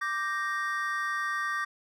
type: chord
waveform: triangle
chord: G minor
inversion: second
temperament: equal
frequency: 1174.7 / 1568 / 1864.7 Hz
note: D6 / G6 / Bb6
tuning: 0 / 0 / 0 cents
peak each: -30 / -33 / -31 dBFS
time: 0.01-1.65 s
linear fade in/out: 10 ms
effects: none